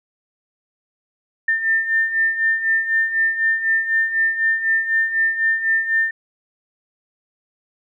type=beating tone pair; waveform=sine; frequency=1797 / 1801 Hz; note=A6 / A6; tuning=+36 / +40 cents; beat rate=4 Hz; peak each=-23 / -17 dBFS; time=1.48-6.11 s; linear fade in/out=5 ms; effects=none